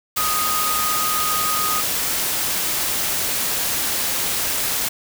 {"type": "tone in noise", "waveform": "sine", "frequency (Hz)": 1244.5, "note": "D#6", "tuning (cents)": 0, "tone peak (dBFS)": -22, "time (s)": [0.17, 1.81], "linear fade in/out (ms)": 10, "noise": "white", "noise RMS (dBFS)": -22, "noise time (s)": [0.16, 4.89], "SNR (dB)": -3, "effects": []}